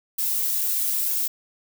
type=noise with flanger; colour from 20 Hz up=violet; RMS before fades=-24 dBFS; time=0.18-1.28 s; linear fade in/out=10 ms; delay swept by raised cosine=1.8 to 2.9 ms; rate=1 Hz; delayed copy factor=+0.5; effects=none